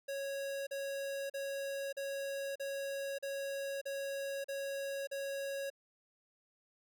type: tone bursts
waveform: square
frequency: 552 Hz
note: C#5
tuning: 7 cents flat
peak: -38 dBFS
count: 9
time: 0.08-5.702 s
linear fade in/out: 10 ms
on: 590 ms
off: 39 ms
effects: none